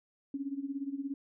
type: tone with tremolo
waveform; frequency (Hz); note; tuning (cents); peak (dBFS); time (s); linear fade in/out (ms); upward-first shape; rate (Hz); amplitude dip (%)
sine; 277.2; C#4; 0; -31; 0.34-1.14; 2; sine; 17; 80
effects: none